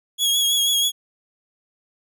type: tone with vibrato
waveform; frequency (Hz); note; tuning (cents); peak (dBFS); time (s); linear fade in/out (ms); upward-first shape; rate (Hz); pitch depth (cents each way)
sawtooth; 3322; G#7; 0; -14; 0.18-0.92; 50; triangle; 6.2; 38
effects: none